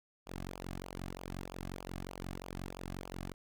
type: tone with flanger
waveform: sawtooth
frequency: 45.63 Hz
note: F#1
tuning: 23 cents flat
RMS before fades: -44 dBFS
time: 0.26-3.34 s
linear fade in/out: 20 ms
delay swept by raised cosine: 0.5 to 2.2 ms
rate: 3.2 Hz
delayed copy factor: -0.85
effects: none